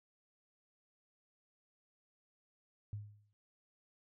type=tone with exponential decay; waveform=sine; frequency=104 Hz; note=G#2; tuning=3 cents sharp; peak=-37 dBFS; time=2.93-3.33 s; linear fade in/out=0 ms; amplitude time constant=86 ms; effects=none